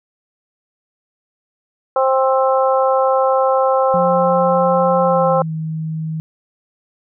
harmonic tone, 264 Hz, C4, 16 cents sharp, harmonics 2 / 3 / 4 / 5, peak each -14 / -18 / -20 / -22 dBFS, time 1.96-5.42 s, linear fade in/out 2 ms
sine tone with pitch glide, 177.1 to 158.69 Hz, F3 to D#3, +24 to +34 cents, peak -20 dBFS, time 3.94-6.2 s, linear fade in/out 0 ms, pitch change -190 cents, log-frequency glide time 5.03-5.52 s
effects none

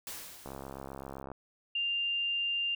white noise with exponential decay, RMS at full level -40 dBFS, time 0.07-1.22 s, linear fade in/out 1 ms, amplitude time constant 250 ms
click train, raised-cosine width 1 ms, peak -28 dBFS, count 59, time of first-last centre 0.46-1.317 s, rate 67.7 Hz
sine tone, 2794 Hz, F7, in tune, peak -29 dBFS, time 1.75-2.75 s, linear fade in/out 5 ms
effects none

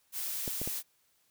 blue noise, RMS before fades -36 dBFS, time 0.12-0.83 s, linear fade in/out 50 ms
clicks, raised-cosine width 2 ms, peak -24 dBFS, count 3, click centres 0.478 / 0.616 / 0.675 s
effects white hiss -71 dBFS RMS until 1.3 s

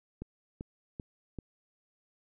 click train, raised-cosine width 3 ms, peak -26 dBFS, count 4, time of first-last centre 0.22-1.387 s, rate 2.57 Hz, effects none

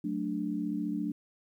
sine chord, D major, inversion first, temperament equal, 185 / 220 / 293.7 Hz, F#3 / A3 / D4, 0 / 0 / 0 cents, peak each -36 / -35 / -33 dBFS, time 0.04-1.12 s, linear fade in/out 5 ms, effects 11-bit

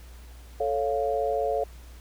sine chord, A augmented, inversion none, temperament equal, 440 / 554.4 / 698.5 Hz, A4 / C#5 / E#5, 0 / 0 / 0 cents, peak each -28 dBFS, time 0.6-1.64 s, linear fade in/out 5 ms, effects added 60 Hz sine -43 dBFS peak until 2 s + pink hiss -54 dBFS RMS until 2 s

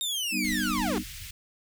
sawtooth linear sweep, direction down, 3729 to 342.4 Hz, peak -25 dBFS, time 0.01-0.98 s, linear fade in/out 0 ms
sine chord, G augmented, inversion none, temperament just, 196 / 245 / 306.2 Hz, G3 / B3 / D#4, 0 / -14 / -28 cents, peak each -32 dBFS, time 0.31-1.04 s, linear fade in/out 50 ms
pink band-stop noise, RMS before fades -40 dBFS, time 0.44-1.31 s, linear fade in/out 5 ms, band 110 to 2000 Hz, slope 24 dB/octave
effects none

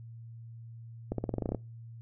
accelerating click train, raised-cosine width 2 ms, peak -18 dBFS, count 11, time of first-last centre 1.12-1.547 s, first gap 63 ms, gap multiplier 0.91, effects noise-tail reverb RT60 0.3 s tail -25 dB re dry + added 115 Hz sine -44 dBFS peak until 2.01 s

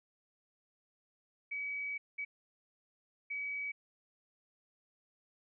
sine tone bursts at uneven times, 2275 Hz, C#7, 44 cents sharp, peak -36 dBFS, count 3, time 1.51-1.98 / 2.18-2.25 / 3.3-3.72 s, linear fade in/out 10 ms, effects none

